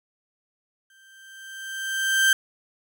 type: tone with exponential growth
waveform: 35% pulse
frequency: 1568 Hz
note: G6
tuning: in tune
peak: -13 dBFS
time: 0.9-2.33 s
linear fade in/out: 2 ms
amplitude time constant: 310 ms
effects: none